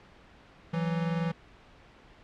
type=tone pair together; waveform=square; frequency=165.71 / 186 Hz; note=E3 / F#3; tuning=+9 / +9 cents; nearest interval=major second; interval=200 cents; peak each=-29 / -35 dBFS; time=0.73-1.32 s; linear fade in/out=10 ms; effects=pink hiss -55 dBFS RMS until 2.23 s + low-pass 3000 Hz 12 dB/octave